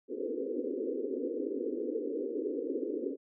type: band-pass noise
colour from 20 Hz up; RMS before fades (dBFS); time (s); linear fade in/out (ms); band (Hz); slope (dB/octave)
white; -35; 0.08-3.17; 50; 250 to 500; 96
effects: none